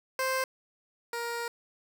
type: tone pair in turn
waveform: 15% pulse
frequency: 523.3 / 470.2 Hz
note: C5 / A#4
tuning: 0 / +15 cents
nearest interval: major second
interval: 185 cents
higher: first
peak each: -21 / -26 dBFS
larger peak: first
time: 0.19-0.44 / 1.13-1.48 s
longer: second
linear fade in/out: 2 ms
effects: none